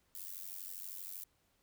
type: noise with amplitude modulation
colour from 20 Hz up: violet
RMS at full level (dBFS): -42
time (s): 0.15-1.24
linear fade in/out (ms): 0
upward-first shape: sine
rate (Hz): 92.6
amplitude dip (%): 95
effects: pink hiss -75 dBFS RMS until 1.62 s